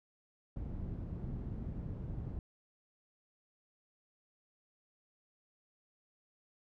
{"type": "low-pass noise", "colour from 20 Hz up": "white", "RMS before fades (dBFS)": -41, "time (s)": [0.56, 2.39], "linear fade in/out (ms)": 2, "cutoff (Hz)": 140, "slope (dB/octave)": 12, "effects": []}